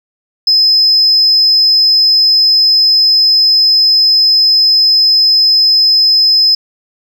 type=tone; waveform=sine; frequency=5100 Hz; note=D#8; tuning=42 cents sharp; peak=-4 dBFS; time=0.47-6.55 s; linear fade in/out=5 ms; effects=tanh soft clip ceiling -2 dBFS + 7-bit